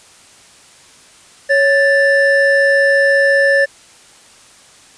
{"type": "tone pair together", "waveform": "triangle", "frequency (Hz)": [555.2, 1760], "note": ["C#5", "A6"], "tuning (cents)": [3, 0], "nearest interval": "octave + minor sixth", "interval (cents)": 1997, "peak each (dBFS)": -10, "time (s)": [1.49, 3.66], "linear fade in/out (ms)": 20, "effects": ["white hiss -44 dBFS RMS until 4.97 s", "resampled to 22050 Hz"]}